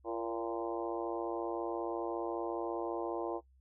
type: harmonic tone with a mistuned harmonic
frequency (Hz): 114.6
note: A#2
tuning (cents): -29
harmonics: 3 / 4 / 5 / 6 / 7 / 8 / 9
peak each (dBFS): -38 / -40 / -42 / -44 / -45 / -46 / -47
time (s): 0.04-3.41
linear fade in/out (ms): 50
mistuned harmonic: 4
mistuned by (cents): +35
effects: noise-tail reverb RT60 0.1 s tail -18 dB re dry + added 65 Hz sine -62 dBFS peak until 3.6 s